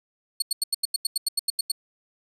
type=tone bursts; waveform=25% pulse; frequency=4380 Hz; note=C#8; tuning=22 cents flat; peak=-16 dBFS; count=13; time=0.4-1.718 s; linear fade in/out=5 ms; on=22 ms; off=86 ms; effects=none